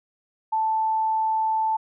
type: tone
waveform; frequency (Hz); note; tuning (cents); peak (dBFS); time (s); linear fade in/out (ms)
sine; 880; A5; 0; -20; 0.52-1.77; 10
effects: none